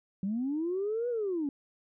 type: linear two-way sweep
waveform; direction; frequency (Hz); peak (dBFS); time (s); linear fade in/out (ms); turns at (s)
sine; up then down; 185 to 493.9 to 269.9; -28; 0.23-1.49; 2; 1.09
effects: tanh soft clip ceiling -24 dBFS